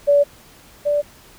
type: tone pair in turn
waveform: sine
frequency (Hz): 574 / 584.7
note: D5 / D5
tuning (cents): -40 / -8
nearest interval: unison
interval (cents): 32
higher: second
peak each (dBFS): -10 / -15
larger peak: first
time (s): 0.07-0.24 / 0.85-1.02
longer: neither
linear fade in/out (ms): 20
effects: pink hiss -47 dBFS RMS until 1.38 s